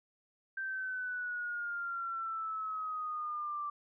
sine exponential sweep, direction down, 1568 to 1170 Hz, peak -35 dBFS, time 0.57-3.7 s, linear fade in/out 5 ms, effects none

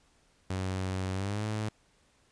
sawtooth tone with pitch glide, 94 to 107.36 Hz, F#2 to A2, +28 to -42 cents, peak -27 dBFS, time 0.5-1.69 s, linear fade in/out 5 ms, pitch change +230 cents, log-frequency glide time 1.14-1.44 s, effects pink hiss -67 dBFS RMS until 2.31 s + resampled to 22050 Hz

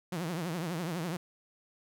sawtooth tone with vibrato, 169.5 Hz, E3, 49 cents sharp, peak -29 dBFS, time 0.12-1.17 s, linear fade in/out 5 ms, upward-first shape triangle, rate 12 Hz, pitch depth 190 cents each way, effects none

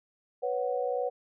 sine chord, B suspended second, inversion none, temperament just, 493.9 / 555.6 / 740.8 Hz, B4 / C#5 / F#5, 0 / +4 / +2 cents, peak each -30 / -33 / -34 dBFS, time 0.42-1.1 s, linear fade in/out 20 ms, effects none

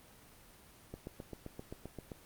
click train, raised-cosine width 2 ms, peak -29 dBFS, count 10, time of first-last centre 0.94-2.118 s, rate 7.64 Hz, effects pink hiss -59 dBFS RMS until 2.25 s + Opus 24 kbps

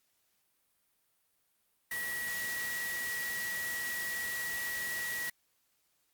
sine tone in noise, 1925 Hz, B6, 45 cents flat, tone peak -35 dBFS, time 1.91-5.3 s, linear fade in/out 5 ms, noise white, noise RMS -41 dBFS, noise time 1.91-5.3 s, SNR +3 dB, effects white hiss -75 dBFS RMS until 6.13 s + Opus 48 kbps

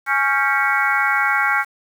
harmonic tone with a mistuned harmonic, 277.2 Hz, C#4, in tune, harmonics 3 / 4 / 5 / 6 / 7 / 8, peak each -23 / -25 / -20 / -22 / -23 / -23 dBFS, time 0.06-1.65 s, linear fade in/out 50 ms, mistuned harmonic 6, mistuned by -83 cents, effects 7-bit

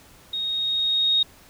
sine tone with level ramp, 3736 Hz, A#7, 3 cents sharp, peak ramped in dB -25 to -16 dBFS, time 0.33-1.23 s, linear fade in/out 5 ms, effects pink hiss -51 dBFS RMS until 1.49 s

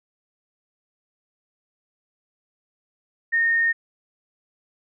sine tone, 1839 Hz, A#6, 24 cents flat, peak -17 dBFS, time 3.32-3.73 s, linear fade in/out 20 ms, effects none

